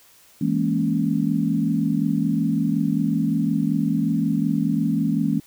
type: chord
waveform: sine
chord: A# half-diminished seventh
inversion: second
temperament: equal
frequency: 164.81 / 207.7 / 233.1 / 277.2 Hz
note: E3 / G#3 / A#3 / C#4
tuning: 0 / 0 / 0 / 0 cents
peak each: -24 dBFS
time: 0.41-5.4 s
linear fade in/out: 5 ms
effects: white hiss -53 dBFS RMS until 5.46 s